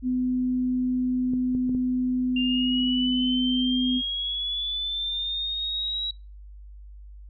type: tone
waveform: sine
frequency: 252.4 Hz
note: B3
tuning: 38 cents sharp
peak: -22 dBFS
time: 0.02-4.02 s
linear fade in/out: 50 ms
type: clicks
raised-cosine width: 3 ms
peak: -22 dBFS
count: 4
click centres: 1.336 / 1.55 / 1.694 / 1.749 s
type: linear sweep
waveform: sine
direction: up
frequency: 2785 to 3882 Hz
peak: -26 dBFS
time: 2.36-6.11 s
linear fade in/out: 5 ms
effects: noise-tail reverb RT60 0.3 s tail -24 dB re dry + added 50 Hz sine -41 dBFS peak until 7.29 s